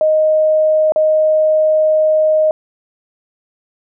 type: tone with dropouts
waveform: sine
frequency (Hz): 622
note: D#5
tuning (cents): -1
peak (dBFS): -9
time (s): 0.01-2.51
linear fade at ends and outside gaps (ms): 1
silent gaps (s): 0.921-0.96
effects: none